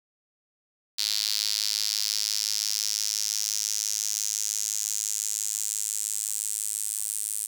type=tone with high-pass filter sweep; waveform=sawtooth; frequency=105.8 Hz; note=G#2; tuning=33 cents sharp; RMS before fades=-29 dBFS; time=0.98-7.47 s; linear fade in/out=10 ms; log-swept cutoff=4400 to 8900 Hz; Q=3.8; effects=none